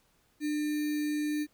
sine tone with sample-and-hold, 299.2 Hz, D4, 32 cents sharp, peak -28 dBFS, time 0.4-1.47 s, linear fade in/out 50 ms, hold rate 2100 Hz, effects pink hiss -69 dBFS RMS until 1.53 s

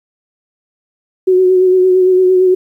sine tone with vibrato, 370 Hz, F#4, in tune, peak -6 dBFS, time 1.27-2.55 s, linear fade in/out 10 ms, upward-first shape sine, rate 8.8 Hz, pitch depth 26 cents each way, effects 8-bit

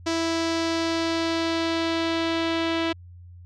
sawtooth tone with low-pass filter sweep, 329.6 Hz, E4, in tune, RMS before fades -25 dBFS, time 0.06-2.93 s, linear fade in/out 10 ms, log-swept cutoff 5600 to 3400 Hz, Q 2, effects added 88 Hz sine -42 dBFS peak until 3.45 s

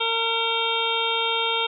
harmonic tone, 457.1 Hz, A#4, 34 cents flat, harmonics 1 / 2 / 3 / 5 / 6 / 7 / 8, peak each -29 / -28 / -30 / -31 / -31 / -27 / -28 dBFS, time 0-1.67 s, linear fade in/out 10 ms, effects none

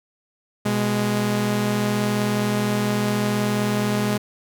sawtooth tone pair together, 123.47 / 207.7 Hz, B2 / G#3, 0 / 0 cents, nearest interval major sixth, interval 900 cents, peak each -21 / -17 dBFS, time 0.65-4.18 s, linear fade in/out 10 ms, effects none

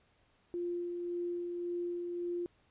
sine tone with tremolo, 349.2 Hz, F4, in tune, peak -33 dBFS, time 0.54-2.46 s, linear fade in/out 0 ms, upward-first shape sine, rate 1.8 Hz, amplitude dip 30%, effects pink hiss -70 dBFS RMS until 2.7 s + resampled to 8000 Hz

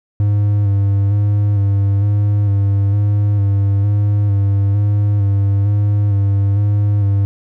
triangle tone with vibrato, 101.2 Hz, G#2, 44 cents flat, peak -9 dBFS, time 0.2-7.25 s, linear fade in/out 0 ms, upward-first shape square, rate 1.1 Hz, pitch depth 25 cents each way, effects none

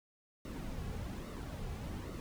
brown noise with flanger, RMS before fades -42 dBFS, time 0.45-2.2 s, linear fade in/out 0 ms, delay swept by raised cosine 1.2 to 3.3 ms, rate 1.2 Hz, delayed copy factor -0.55, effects none

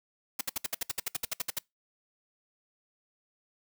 white noise bursts, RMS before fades -31 dBFS, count 15, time 0.39-1.587 s, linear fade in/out 5 ms, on 21 ms, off 63 ms, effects noise-tail reverb RT60 0.2 s tail -25 dB re dry

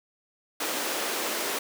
pink high-pass noise, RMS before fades -30 dBFS, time 0.6-1.59 s, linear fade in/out 5 ms, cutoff 300 Hz, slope 24 dB/octave, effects none

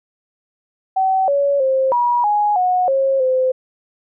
sine tone with pitch steps, 762 / 564 / 529 / 964 / 832 / 730 / 539 / 516 Hz, G5 / C#5 / C5 / B5 / G#5 / F#5 / C#5 / C5, -49 / +30 / +19 / -42 / +3 / -24 / -49 / -24 cents, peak -13 dBFS, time 0.96-3.52 s, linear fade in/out 10 ms, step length 320 ms, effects none

